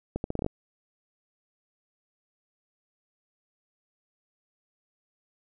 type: accelerating click train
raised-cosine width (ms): 2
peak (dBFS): -16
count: 8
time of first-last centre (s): 0.16-0.464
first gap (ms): 81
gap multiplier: 0.78
effects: none